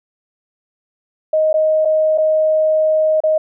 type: tone with dropouts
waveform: sine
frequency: 625 Hz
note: D#5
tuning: 8 cents sharp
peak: -11 dBFS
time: 1.33-3.38 s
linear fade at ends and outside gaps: 5 ms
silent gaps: 1.53-1.54 / 1.85-1.854 / 2.177-2.182 / 3.204-3.236 s
effects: none